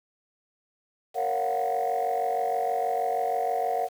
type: chord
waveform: sine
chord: Gb major seventh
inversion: first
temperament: just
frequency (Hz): 462.5 / 555 / 693.7 / 740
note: Bb4 / Db5 / F5 / Gb5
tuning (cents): -14 / +2 / -12 / 0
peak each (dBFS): -30 / -32 / -28 / -26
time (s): 1.14-3.89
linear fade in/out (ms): 50
effects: tanh soft clip ceiling -19 dBFS + 8-bit